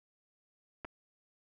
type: clicks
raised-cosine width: 0.5 ms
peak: -28 dBFS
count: 2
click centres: 0.847 / 0.85 s
effects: none